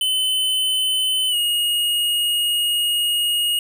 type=tone with pitch glide; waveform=square; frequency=3038 to 2872 Hz; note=F#7 to F7; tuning=+45 to +48 cents; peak=-18 dBFS; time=0.01-3.59 s; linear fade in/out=2 ms; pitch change=-97 cents; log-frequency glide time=1.29-1.36 s; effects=none